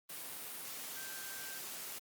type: tone in noise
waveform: sine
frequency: 1566 Hz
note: G6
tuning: 2 cents flat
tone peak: -50 dBFS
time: 0.96-1.59 s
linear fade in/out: 10 ms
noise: white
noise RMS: -45 dBFS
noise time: 0.09-1.99 s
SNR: -8 dB
effects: high-pass 150 Hz 12 dB/octave + Opus 32 kbps